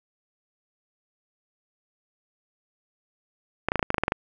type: clicks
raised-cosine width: 0.5 ms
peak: -7 dBFS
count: 11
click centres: 3.686 / 3.719 / 3.757 / 3.794 / 3.828 / 3.904 / 3.944 / 3.982 / 4.036 / 4.081 / 4.121 s
effects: none